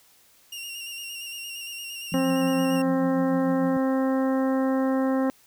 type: tone with vibrato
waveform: sawtooth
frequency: 2794 Hz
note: F7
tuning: in tune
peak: -31 dBFS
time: 0.52-2.82 s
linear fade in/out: 5 ms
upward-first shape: square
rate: 8.7 Hz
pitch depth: 29 cents each way
type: tone with tremolo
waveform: sine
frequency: 174.61 Hz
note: F3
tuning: in tune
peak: -26 dBFS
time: 2.12-3.77 s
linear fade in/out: 2 ms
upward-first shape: triangle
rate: 6.7 Hz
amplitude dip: 65%
type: harmonic tone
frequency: 264.5 Hz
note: C4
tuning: 19 cents sharp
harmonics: 1 / 2 / 3 / 4 / 5 / 6 / 7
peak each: -22 / -27 / -34 / -36 / -40 / -43 / -42 dBFS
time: 2.14-5.3 s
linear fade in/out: 0 ms
effects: white hiss -58 dBFS RMS until 5.46 s